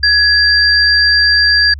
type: tone pair together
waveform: sine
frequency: 1674 / 4727 Hz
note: G#6 / D8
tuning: +13 / +10 cents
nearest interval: octave + tritone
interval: 1797 cents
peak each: -10 dBFS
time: 0.03-1.74 s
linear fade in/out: 5 ms
effects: added 72 Hz sine -25 dBFS peak until 1.79 s